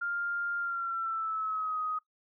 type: tone with pitch glide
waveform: sine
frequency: 1400 to 1254.5 Hz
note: F6 to D#6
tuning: +4 to +14 cents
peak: -30 dBFS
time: 0.01-1.99 s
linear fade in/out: 10 ms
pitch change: -190 cents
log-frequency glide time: 0.59-1.79 s
effects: noise-tail reverb RT60 0.1 s tail -19 dB re dry